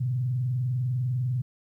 sine tone with vibrato, 124.7 Hz, B2, 17 cents sharp, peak -24 dBFS, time 0-1.42 s, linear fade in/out 10 ms, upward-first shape triangle, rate 20 Hz, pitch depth 210 cents each way, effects 11-bit

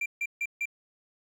triangle tone bursts, 2366 Hz, D7, 12 cents sharp, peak -26 dBFS, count 4, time 0.01-0.656 s, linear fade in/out 5 ms, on 49 ms, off 150 ms, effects none

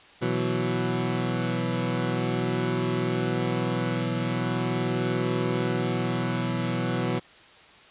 20% pulse chord, B suspended fourth, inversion none, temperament equal, 123.47 / 164.81 / 185 Hz, B2 / E3 / F#3, 0 / 0 / 0 cents, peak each -23 / -25 / -25 dBFS, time 0.21-7.2 s, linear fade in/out 20 ms, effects white hiss -51 dBFS RMS until 7.9 s + resampled to 8000 Hz

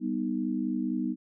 sine chord, G augmented, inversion none, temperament equal, 196 / 246.9 / 311.1 Hz, G3 / B3 / D#4, 0 / 0 / 0 cents, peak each -33 / -30 / -32 dBFS, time 0-1.16 s, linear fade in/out 50 ms, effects none

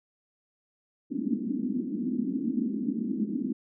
white band-pass noise, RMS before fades -30 dBFS, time 1.1-3.53 s, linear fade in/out 10 ms, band 210 to 290 Hz, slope 48 dB/octave, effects none

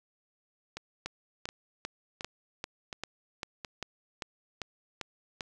two click trains, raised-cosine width 0.2 ms, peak -18 / -21 dBFS, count 12 / 5, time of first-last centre 1.06-5.408 / 0.77-3.648 s, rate 2.53 / 1.39 Hz, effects none

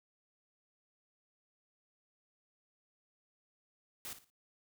white noise with echo, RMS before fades -44 dBFS, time 4.05-4.13 s, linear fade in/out 0 ms, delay 57 ms, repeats 3, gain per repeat -11 dB, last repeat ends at 4.301 s, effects none

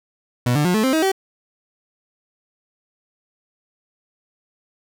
30% pulse tone with pitch steps, 122.5 / 148.22 / 179.35 / 217 / 262.6 / 317.7 / 384.4 Hz, B2 / D3 / F3 / A3 / C4 / D#4 / G4, -14 / +16 / +46 / -24 / +6 / +36 / -34 cents, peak -13 dBFS, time 0.46-1.118 s, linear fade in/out 5 ms, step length 94 ms, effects none

